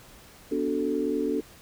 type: chord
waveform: sine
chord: B minor seventh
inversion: none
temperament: equal with one note detuned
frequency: 246.9 / 291.3 / 370 / 440 Hz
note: B3 / D4 / F#4 / A4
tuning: 0 / -14 / 0 / 0 cents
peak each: -32 / -28 / -32 / -29 dBFS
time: 0.51-1.41 s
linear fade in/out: 10 ms
effects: pink hiss -51 dBFS RMS until 1.61 s